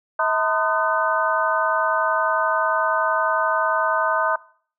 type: tone cluster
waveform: sine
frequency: 642 / 910 / 1021 / 1236 / 1514 Hz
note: E5 / A#5 / C6 / D#6 / F#6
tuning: -46 / -42 / -43 / -12 / +39 cents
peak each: -24 dBFS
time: 0.19-4.36 s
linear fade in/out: 5 ms
effects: noise-tail reverb RT60 0.5 s tail -21 dB re dry